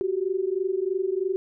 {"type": "tone pair together", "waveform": "sine", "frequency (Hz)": [367, 390.1], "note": ["F#4", "G4"], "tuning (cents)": [-14, -8], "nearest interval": "minor second", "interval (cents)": 106, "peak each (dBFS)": -26, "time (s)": [0.01, 1.36], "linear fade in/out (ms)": 0, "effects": []}